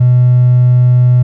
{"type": "tone with hard clipping", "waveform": "triangle", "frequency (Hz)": 124.2, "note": "B2", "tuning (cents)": 10, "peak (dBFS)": -5, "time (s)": [0, 1.23], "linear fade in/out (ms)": 10, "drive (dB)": 4, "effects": []}